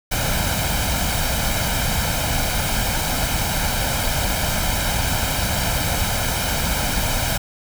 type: noise with comb filter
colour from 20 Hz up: pink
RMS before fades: -21 dBFS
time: 0.11-7.38 s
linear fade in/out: 10 ms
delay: 1.3 ms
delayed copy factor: +0.65
effects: none